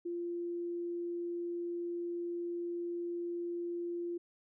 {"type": "tone", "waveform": "sine", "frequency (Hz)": 345.8, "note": "F4", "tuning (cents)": -17, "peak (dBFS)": -35, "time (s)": [0.05, 4.18], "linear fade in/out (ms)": 10, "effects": []}